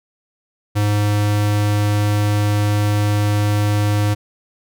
square tone, 103.9 Hz, G#2, 1 cent sharp, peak -15 dBFS, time 0.75-4.15 s, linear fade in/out 20 ms, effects none

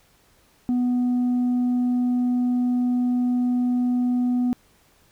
sine tone, 246.9 Hz, B3, in tune, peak -16 dBFS, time 0.69-4.53 s, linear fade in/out 0 ms, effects tanh soft clip ceiling -18 dBFS + pink hiss -59 dBFS RMS until 5.11 s

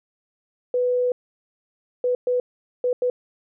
sine tone bursts at uneven times, 495.6 Hz, B4, 6 cents sharp, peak -18 dBFS, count 5, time 0.74-1.12 / 2.04-2.15 / 2.27-2.4 / 2.84-2.93 / 3.02-3.1 s, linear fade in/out 2 ms, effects none

